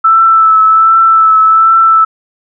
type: tone with vibrato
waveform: sine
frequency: 1318.5 Hz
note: E6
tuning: in tune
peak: -3 dBFS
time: 0.04-2.05 s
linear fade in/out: 10 ms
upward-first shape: triangle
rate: 1.3 Hz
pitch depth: 27 cents each way
effects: none